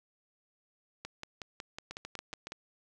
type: two click trains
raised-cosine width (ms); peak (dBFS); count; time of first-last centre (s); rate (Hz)
0.2; -23 / -24; 9 / 5; 1.05-2.521 / 1.91-2.47; 5.44 / 7.14
effects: none